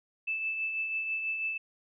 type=tone with tremolo; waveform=sine; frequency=2632 Hz; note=E7; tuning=3 cents flat; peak=-28 dBFS; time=0.27-1.58 s; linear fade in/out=10 ms; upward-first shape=triangle; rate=6.1 Hz; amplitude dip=45%; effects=none